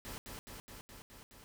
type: noise with echo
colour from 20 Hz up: pink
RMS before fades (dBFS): -45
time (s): 0.05-0.18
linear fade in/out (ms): 0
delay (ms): 210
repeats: 6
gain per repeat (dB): -2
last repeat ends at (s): 1.44
effects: none